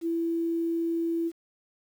sine tone with quantisation, 333.3 Hz, E4, 19 cents sharp, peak -25 dBFS, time 0.01-1.32 s, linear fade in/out 50 ms, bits 9, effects none

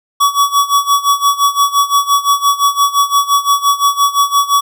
square tone with tremolo, 1133 Hz, C#6, 37 cents sharp, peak -7 dBFS, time 0.2-4.61 s, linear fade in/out 10 ms, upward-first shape sine, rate 5.8 Hz, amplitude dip 85%, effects none

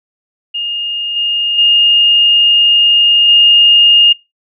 sine tone with level steps, 2836 Hz, F7, 26 cents sharp, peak -16 / -12 / -6 / -4 dBFS, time 0.54-4.13 s, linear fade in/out 10 ms, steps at 1.16 / 1.58 / 3.28 s, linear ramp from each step 5 ms, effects noise-tail reverb RT60 0.2 s tail -19 dB re dry

